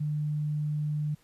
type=tone; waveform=sine; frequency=150 Hz; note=D3; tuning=37 cents sharp; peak=-27 dBFS; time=0-1.15 s; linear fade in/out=10 ms; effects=pink hiss -64 dBFS RMS until 1.23 s + resampled to 32000 Hz